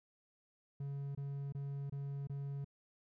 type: tone bursts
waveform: triangle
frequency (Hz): 140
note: C#3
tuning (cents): +18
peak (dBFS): -37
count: 5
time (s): 0.8-2.646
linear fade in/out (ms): 5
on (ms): 350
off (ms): 24
effects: none